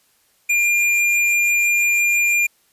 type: tone with tanh clipping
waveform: triangle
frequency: 2401 Hz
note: D7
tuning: 38 cents sharp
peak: -16 dBFS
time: 0.49-2.47 s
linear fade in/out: 10 ms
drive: 18 dB
effects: white hiss -60 dBFS RMS until 2.72 s + resampled to 32000 Hz